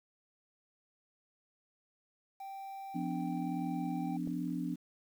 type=tone; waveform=triangle; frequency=781 Hz; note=G5; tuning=7 cents flat; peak=-40 dBFS; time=2.4-4.17 s; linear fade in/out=5 ms
type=chord; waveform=sine; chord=B diminished; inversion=second; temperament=equal with one note detuned; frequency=174.61 / 252.4 / 293.7 Hz; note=F3 / B3 / D4; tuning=0 / +38 / 0 cents; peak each=-38 dBFS; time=2.94-4.76 s; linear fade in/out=20 ms
type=click; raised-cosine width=2 ms; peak=-33 dBFS; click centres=4.274 s
effects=10-bit